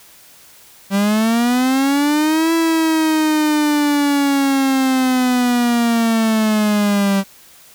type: linear two-way sweep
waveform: 45% pulse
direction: up then down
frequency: 194.1 to 330.9 to 194.1 Hz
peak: -13 dBFS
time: 0.9-7.24 s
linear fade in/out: 50 ms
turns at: 2.53 s
effects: white hiss -45 dBFS RMS until 7.74 s